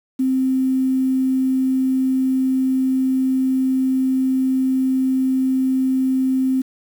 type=tone with quantisation; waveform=sine; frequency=261.6 Hz; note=C4; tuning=in tune; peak=-15 dBFS; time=0.19-6.62 s; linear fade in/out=10 ms; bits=7; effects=none